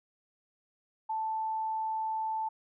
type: tone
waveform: sine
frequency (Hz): 880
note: A5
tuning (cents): 0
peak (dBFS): -30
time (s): 1.09-2.49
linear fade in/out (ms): 10
effects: none